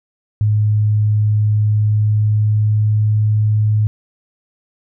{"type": "tone with pitch glide", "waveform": "sine", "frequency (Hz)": [106, 106.86], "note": ["G#2", "G#2"], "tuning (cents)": [36, 50], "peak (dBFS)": -11, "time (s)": [0.41, 3.87], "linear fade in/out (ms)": 0, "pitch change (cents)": 14, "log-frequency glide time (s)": [1.59, 3.21], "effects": []}